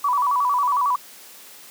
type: tone with vibrato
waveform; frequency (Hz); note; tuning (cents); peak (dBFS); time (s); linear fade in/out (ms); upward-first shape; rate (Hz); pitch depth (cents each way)
sine; 1064; C6; +29; -17; 0.04-0.96; 5; square; 11; 120
effects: white hiss -44 dBFS RMS until 1.7 s + high-pass 200 Hz 12 dB/octave